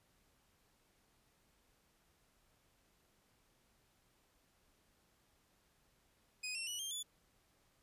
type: tone with pitch steps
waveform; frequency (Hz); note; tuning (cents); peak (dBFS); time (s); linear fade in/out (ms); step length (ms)
20% pulse; 2500 / 2711 / 2939 / 3186 / 3455; D#7 / E7 / F#7 / G7 / A7; +8 / +48 / -12 / +27 / -32; -35; 6.43-7.03; 10; 120
effects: pink hiss -74 dBFS RMS until 7.82 s + resampled to 32000 Hz